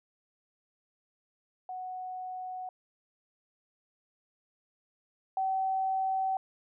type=tone pair in turn; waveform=sine; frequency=740 / 764.3 Hz; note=F#5 / G5; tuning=0 / -44 cents; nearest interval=minor second; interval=56 cents; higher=second; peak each=-36 / -27 dBFS; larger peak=second; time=1.69-2.69 / 5.37-6.37 s; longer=neither; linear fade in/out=2 ms; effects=none